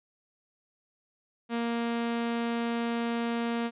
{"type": "tone", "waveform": "sawtooth", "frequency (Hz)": 233.8, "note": "A#3", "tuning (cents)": 5, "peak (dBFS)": -24, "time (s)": [1.49, 3.71], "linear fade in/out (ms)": 50, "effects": ["resampled to 8000 Hz"]}